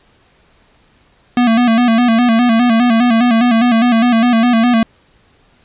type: tone with vibrato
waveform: square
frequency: 235.1 Hz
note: A#3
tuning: 15 cents sharp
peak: -9 dBFS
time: 1.37-4.83 s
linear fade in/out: 2 ms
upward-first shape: square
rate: 4.9 Hz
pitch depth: 70 cents each way
effects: pink hiss -52 dBFS RMS until 5.64 s + resampled to 8000 Hz